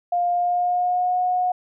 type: tone with pitch glide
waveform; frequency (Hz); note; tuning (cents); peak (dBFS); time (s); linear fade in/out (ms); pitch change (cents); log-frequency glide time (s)
sine; 704 to 727.1; F5 to F#5; +14 to -30; -18; 0.12-1.52; 5; +56; 0.3-1.18
effects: none